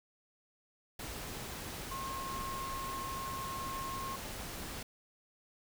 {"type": "tone in noise", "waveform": "sine", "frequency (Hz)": 1074, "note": "C6", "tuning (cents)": 45, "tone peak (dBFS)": -39, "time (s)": [1.91, 4.16], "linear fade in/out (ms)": 5, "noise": "pink", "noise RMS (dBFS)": -43, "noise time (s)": [0.99, 4.83], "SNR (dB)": 1, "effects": []}